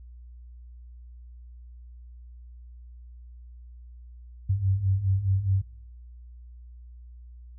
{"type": "beating tone pair", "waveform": "sine", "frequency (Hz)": [93.3, 98.1], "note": ["F#2", "G2"], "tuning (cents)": [15, 2], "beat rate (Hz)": 4.8, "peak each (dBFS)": [-28, -23], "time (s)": [4.49, 5.62], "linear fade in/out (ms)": 10, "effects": ["noise-tail reverb RT60 0.5 s tail -18 dB re dry", "added 60 Hz sine -43 dBFS peak until 7.58 s"]}